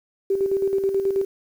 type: tone with tremolo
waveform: sine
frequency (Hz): 390.5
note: G4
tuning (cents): -7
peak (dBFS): -17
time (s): 0.3-1.25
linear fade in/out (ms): 5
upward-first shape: square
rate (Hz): 9.3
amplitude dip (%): 50
effects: 8-bit